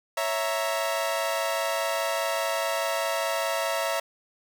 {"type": "chord", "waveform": "sawtooth", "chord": "A# diminished", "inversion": "first", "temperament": "equal", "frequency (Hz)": [554.4, 659.3, 932.3], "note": ["C#5", "E5", "A#5"], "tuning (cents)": [0, 0, 0], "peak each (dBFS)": [-27, -24, -28], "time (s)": [0.17, 4], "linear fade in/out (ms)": 5, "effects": []}